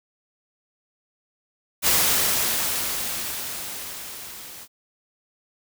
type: noise with level ramp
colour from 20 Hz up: white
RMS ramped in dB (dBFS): -18 to -41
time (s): 1.82-4.68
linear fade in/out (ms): 50
effects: none